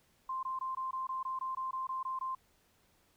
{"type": "tone bursts", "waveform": "sine", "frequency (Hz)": 1046.5, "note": "C6", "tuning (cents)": 0, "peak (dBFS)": -34, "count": 13, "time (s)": [0.29, 2.35], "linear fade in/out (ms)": 5, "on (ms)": 140, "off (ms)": 20, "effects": ["pink hiss -70 dBFS RMS until 3.16 s"]}